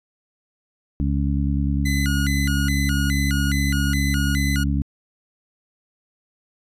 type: harmonic tone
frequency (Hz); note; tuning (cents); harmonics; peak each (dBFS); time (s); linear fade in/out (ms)
70; C#2; +18; 1 / 2 / 3 / 4; -21 / -24 / -26 / -27; 1-4.82; 0
type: tone with vibrato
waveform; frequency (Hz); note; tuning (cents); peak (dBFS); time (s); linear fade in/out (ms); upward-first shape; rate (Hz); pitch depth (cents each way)
sawtooth; 1706; G#6; +46; -22; 1.85-4.64; 10; square; 2.4; 290
effects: resampled to 32000 Hz